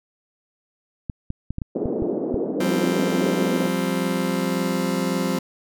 clicks, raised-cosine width 5 ms, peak -15 dBFS, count 8, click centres 1.098 / 1.304 / 1.506 / 1.584 / 1.618 / 1.857 / 2.023 / 2.343 s
pink band-pass noise, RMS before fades -25 dBFS, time 1.75-3.68 s, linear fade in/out 10 ms, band 250 to 490 Hz, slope 24 dB/octave
30% pulse chord, F suspended second, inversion none, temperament just, 174.61 / 196.44 / 261.9 Hz, F3 / G3 / C4, 0 / +4 / +2 cents, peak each -23 dBFS, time 2.6-5.39 s, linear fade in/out 5 ms
effects none

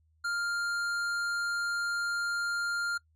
sine tone with hard clipping, 1400 Hz, F6, 4 cents sharp, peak -31 dBFS, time 0.24-2.98 s, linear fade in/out 10 ms, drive 11 dB, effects noise-tail reverb RT60 0.1 s tail -23 dB re dry + added 79 Hz sine -65 dBFS peak until 3.15 s

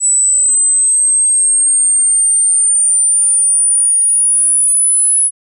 sine exponential sweep, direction up, 7902 to 10190 Hz, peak -8 dBFS, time 0-5.31 s, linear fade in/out 50 ms, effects none

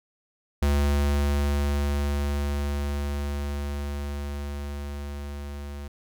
square tone with level ramp, 71.7 Hz, D2, 41 cents flat, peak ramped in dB -20 to -35 dBFS, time 0.62-5.88 s, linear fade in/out 5 ms, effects none

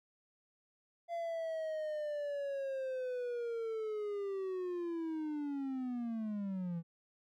triangle linear sweep, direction down, 686 to 164.2 Hz, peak -34 dBFS, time 1.08-6.83 s, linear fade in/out 50 ms, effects none

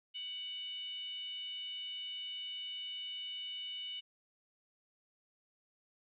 sine tone with frequency modulation, 2960 Hz, F#7, in tune, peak -40 dBFS, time 0.14-4.01 s, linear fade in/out 20 ms, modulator 705 Hz, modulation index 0.4, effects none

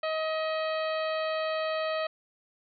harmonic tone with a mistuned harmonic, 632 Hz, D#5, 27 cents sharp, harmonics 1 / 2 / 3 / 4 / 5 / 6 / 7, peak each -29 / -35 / -39 / -41 / -43 / -45 / -46 dBFS, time 0.03-2.07 s, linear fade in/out 5 ms, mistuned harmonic 6, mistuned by +57 cents, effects none

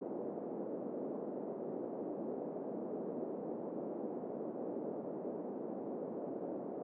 white band-pass noise, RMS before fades -42 dBFS, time 0.01-6.83 s, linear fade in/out 10 ms, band 210 to 550 Hz, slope 24 dB/octave, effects none

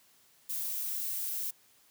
violet noise, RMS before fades -35 dBFS, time 0.49-1.51 s, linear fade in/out 10 ms, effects white hiss -64 dBFS RMS until 1.9 s + high-pass 60 Hz 12 dB/octave

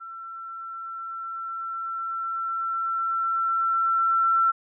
sine tone with level ramp, 1346 Hz, E6, 36 cents sharp, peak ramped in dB -36 to -17 dBFS, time 0-4.52 s, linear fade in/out 20 ms, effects none

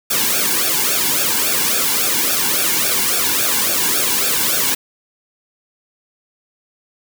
white noise with flanger, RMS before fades -17 dBFS, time 0.1-4.75 s, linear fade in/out 10 ms, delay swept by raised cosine 0.98 to 1.62 ms, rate 3.6 Hz, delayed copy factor -0.9, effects none

